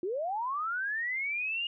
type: linear sweep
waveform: sine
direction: up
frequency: 335.8 to 2871 Hz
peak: -30 dBFS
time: 0.03-1.67 s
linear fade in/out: 2 ms
effects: none